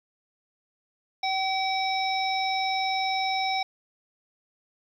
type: harmonic tone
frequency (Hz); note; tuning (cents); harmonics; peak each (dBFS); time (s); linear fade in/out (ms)
765; G5; -42; 1 / 3 / 5 / 7; -26 / -31 / -33 / -34; 1.23-3.63; 5
effects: 10-bit